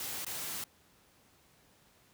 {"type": "noise with dropouts", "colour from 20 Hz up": "white", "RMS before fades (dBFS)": -39, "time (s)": [0, 0.64], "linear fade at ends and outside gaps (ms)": 2, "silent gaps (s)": [0.248, 0.265], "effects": ["pink hiss -65 dBFS RMS until 2.13 s", "high-pass 60 Hz 12 dB/octave"]}